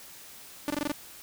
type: tone bursts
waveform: sawtooth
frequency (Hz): 293.7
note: D4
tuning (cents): 0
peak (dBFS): -23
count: 6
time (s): 0.68-0.917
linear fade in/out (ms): 0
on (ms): 22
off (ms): 21
effects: white hiss -48 dBFS RMS until 1.22 s